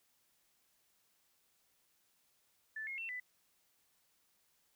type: tone with pitch steps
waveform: sine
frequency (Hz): 1754 / 2152 / 2697 / 1994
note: A6 / C7 / E7 / B6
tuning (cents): -6 / +48 / +39 / +16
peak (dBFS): -40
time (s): 2.76-3.2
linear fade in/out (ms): 5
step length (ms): 110
effects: white hiss -75 dBFS RMS until 4.75 s